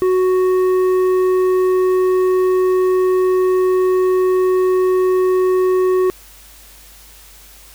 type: tone with tanh clipping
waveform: sine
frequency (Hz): 370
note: F#4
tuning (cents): 0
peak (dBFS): -13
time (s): 0.02-6.1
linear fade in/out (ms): 0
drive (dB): 8
effects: added 50 Hz sine -45 dBFS peak until 7.74 s + white hiss -43 dBFS RMS until 7.74 s